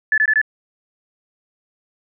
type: tone bursts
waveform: sine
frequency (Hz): 1733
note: A6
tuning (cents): -27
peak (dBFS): -12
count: 4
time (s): 0.12-0.415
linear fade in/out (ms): 2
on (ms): 58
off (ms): 21
effects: none